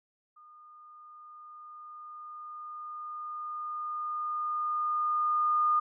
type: tone with level ramp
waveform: sine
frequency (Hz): 1220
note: D#6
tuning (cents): -34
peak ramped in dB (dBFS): -52 to -22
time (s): 0.36-5.8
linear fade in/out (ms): 10
effects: none